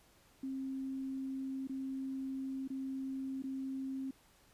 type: tone with dropouts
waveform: sine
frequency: 266.6 Hz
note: C4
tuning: 33 cents sharp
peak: -37 dBFS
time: 0.43-4.11 s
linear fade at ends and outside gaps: 5 ms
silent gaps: 1.673-1.694 / 2.677-2.701 / 3.423-3.438 s
effects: pink hiss -66 dBFS RMS until 4.53 s + resampled to 32000 Hz